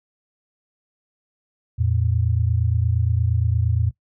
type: tone pair together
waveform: sine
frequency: 85.4 / 114 Hz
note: F2 / A#2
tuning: -38 / -38 cents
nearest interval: perfect fourth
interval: 500 cents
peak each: -20 dBFS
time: 1.78-3.91 s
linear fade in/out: 20 ms
effects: noise-tail reverb RT60 0.1 s tail -20 dB re dry